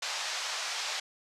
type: band-pass noise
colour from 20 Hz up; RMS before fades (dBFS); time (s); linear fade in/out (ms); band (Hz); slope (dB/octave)
white; -35; 0.02-1; 5; 620 to 6100; 24
effects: resampled to 32000 Hz